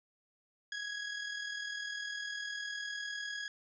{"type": "tone with amplitude modulation", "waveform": "sawtooth", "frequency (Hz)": 1661.2, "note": "G#6", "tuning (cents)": 0, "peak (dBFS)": -32, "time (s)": [0.72, 3.48], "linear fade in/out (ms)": 2, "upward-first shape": "sine", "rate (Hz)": 39.9, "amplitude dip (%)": 50, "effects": ["resampled to 16000 Hz"]}